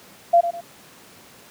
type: tone with echo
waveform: sine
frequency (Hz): 687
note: F5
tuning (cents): -29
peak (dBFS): -10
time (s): 0.33-0.41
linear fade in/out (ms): 10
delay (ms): 100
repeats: 2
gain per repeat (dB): -10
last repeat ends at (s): 0.61
effects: pink hiss -47 dBFS RMS until 1.5 s + high-pass 150 Hz 12 dB/octave